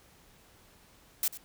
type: noise with echo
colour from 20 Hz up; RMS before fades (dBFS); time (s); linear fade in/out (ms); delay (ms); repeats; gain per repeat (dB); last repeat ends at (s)
blue; -28; 1.23-1.28; 2; 95; 1; -15; 1.375
effects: pink hiss -60 dBFS RMS until 1.44 s